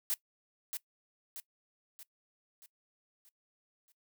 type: noise with echo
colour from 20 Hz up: blue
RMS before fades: -32 dBFS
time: 0.1-0.14 s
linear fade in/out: 0 ms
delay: 630 ms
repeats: 6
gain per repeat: -6 dB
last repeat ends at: 3.92 s
effects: noise-tail reverb RT60 0.1 s tail -20 dB re dry